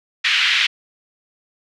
white band-pass noise, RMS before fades -17 dBFS, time 0.24-0.67 s, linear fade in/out 10 ms, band 1700 to 3400 Hz, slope 24 dB/octave, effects none

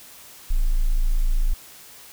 triangle tone, 27.94 Hz, A0, 27 cents sharp, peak -12 dBFS, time 0.5-1.54 s, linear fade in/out 10 ms, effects tanh soft clip ceiling -14 dBFS + white hiss -45 dBFS RMS until 2.12 s

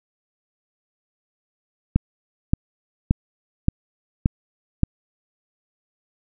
click train, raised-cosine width 5 ms, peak -3 dBFS, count 6, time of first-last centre 1.96-4.834 s, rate 1.74 Hz, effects none

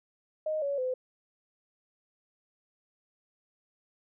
sine tone with pitch steps, 621 / 562.9 / 510.3 Hz, D#5 / C#5 / C5, -3 / +26 / -43 cents, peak -28 dBFS, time 0.46-0.94 s, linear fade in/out 5 ms, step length 160 ms, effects none

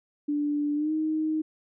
sine tone with pitch glide, 293.1 to 312.3 Hz, D4 to D#4, -3 to +7 cents, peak -24 dBFS, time 0.28-1.42 s, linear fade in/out 10 ms, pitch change +110 cents, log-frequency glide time 0.75-0.92 s, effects none

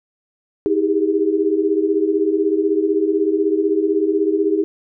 sine tone cluster, 318.6 / 393.4 / 409.4 Hz, D#4 / G4 / G#4, +41 / +6 / -25 cents, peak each -19 dBFS, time 0.66-4.64 s, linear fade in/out 0 ms, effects none

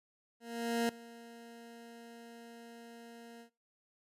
20% pulse tone with ADSR envelope, 233.1 Hz, A#3, in tune, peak -24 dBFS, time 0.4-3.5 s, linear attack 490 ms, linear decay 4 ms, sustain -21 dB, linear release 97 ms, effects noise-tail reverb RT60 0.3 s tail -23 dB re dry + resampled to 32000 Hz

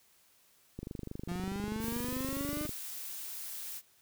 click train, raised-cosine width 3 ms, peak -27 dBFS, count 48, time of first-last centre 0.79-2.693 s, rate 24.7 Hz
35% pulse linear sweep, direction up, 172.3 to 304 Hz, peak -34 dBFS, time 1.28-2.67 s, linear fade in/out 10 ms
blue noise, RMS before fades -42 dBFS, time 1.79-3.82 s, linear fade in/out 50 ms
effects white hiss -66 dBFS RMS until 4.01 s

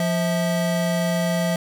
square tone pair together, 174.61 / 649.4 Hz, F3 / E5, 0 / -26 cents, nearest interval octave + major seventh, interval 2274 cents, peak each -22 / -25 dBFS, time 0-1.56 s, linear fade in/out 2 ms, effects none

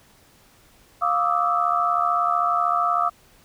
sine tone cluster, 701 / 1161 / 1234 / 1310 Hz, F5 / D6 / D#6 / E6, +6 / -20 / -15 / -11 cents, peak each -24 dBFS, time 1.01-3.1 s, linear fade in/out 20 ms, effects pink hiss -55 dBFS RMS until 3.44 s

